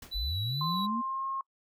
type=noise with exponential decay; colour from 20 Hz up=pink; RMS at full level=-42 dBFS; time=0.02-0.22 s; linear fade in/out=5 ms; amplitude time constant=42 ms
type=tone with vibrato; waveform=triangle; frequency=3951 Hz; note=B7; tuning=in tune; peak=-33 dBFS; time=0.11-0.87 s; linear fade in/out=20 ms; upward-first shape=sine; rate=2.4 Hz; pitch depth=20 cents each way
type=linear sweep; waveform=sine; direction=up; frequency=42.51 to 241.3 Hz; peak=-31 dBFS; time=0.14-1.02 s; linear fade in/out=20 ms
type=tone with pitch glide; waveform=sine; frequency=1046.5 to 1075.3 Hz; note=C6 to C6; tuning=0 to +47 cents; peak=-31 dBFS; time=0.61-1.41 s; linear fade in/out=2 ms; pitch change=+47 cents; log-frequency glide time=0.88-1.27 s
effects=noise-tail reverb RT60 0.1 s tail -25 dB re dry